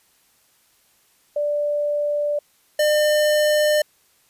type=tone pair in turn; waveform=sine / square; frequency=587.3 / 602.4 Hz; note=D5 / D5; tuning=0 / +44 cents; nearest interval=unison; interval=44 cents; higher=second; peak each=-19 / -16 dBFS; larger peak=second; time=1.36-2.39 / 2.79-3.82 s; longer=neither; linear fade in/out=5 ms; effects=white hiss -60 dBFS RMS until 4.29 s + resampled to 32000 Hz